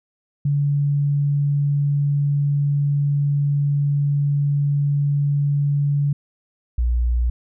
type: tone pair in turn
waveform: sine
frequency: 143.3 / 59.92 Hz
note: D3 / A#1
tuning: -42 / +48 cents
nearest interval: octave + minor third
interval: 1510 cents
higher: first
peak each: -16 dBFS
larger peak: neither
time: 0.45-6.13 / 6.78-7.3 s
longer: first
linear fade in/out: 5 ms
effects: none